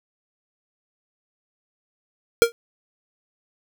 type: tone with exponential decay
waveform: square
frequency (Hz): 466.2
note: A#4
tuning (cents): 0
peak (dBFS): -7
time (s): 2.42-2.52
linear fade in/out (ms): 0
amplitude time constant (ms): 21
effects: none